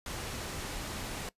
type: low-pass noise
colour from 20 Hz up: pink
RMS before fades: -39 dBFS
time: 0.06-1.29 s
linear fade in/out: 2 ms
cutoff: 11000 Hz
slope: 12 dB/octave
effects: noise-tail reverb RT60 0.1 s tail -20 dB re dry + resampled to 32000 Hz